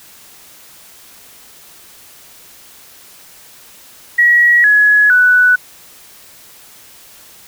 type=tone with pitch steps; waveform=sine; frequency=1915 / 1686.5 / 1485.2 Hz; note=A#6 / G#6 / F#6; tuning=+46 / +26 / +6 cents; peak=-6 dBFS; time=4.18-5.56 s; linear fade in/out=10 ms; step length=460 ms; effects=white hiss -41 dBFS RMS until 7.47 s